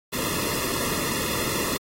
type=noise with comb filter; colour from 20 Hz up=pink; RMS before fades=-27 dBFS; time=0.12-1.78 s; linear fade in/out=20 ms; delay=1.3 ms; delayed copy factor=-0.9; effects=AAC 48 kbps